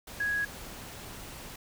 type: tone in noise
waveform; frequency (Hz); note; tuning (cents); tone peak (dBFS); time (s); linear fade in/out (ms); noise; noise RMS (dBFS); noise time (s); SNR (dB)
sine; 1661.2; G#6; 0; -27; 0.2-0.45; 5; pink; -44; 0.07-1.56; +14
effects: none